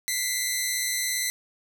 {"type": "tone pair together", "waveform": "10% pulse", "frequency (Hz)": [1975.5, 2093], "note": ["B6", "C7"], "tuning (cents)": [0, 0], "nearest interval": "minor second", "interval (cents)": 100, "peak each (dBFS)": -19, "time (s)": [0.08, 1.3], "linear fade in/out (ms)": 0, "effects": []}